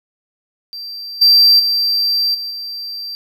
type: tone with level steps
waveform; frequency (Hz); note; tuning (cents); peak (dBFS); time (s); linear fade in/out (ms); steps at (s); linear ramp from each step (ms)
triangle; 4699; D8; 0; -25 / -5 / -12 / -21 / -23; 0.73-3.15; 0; 1.21 / 1.59 / 2.34 / 2.5; 10
effects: none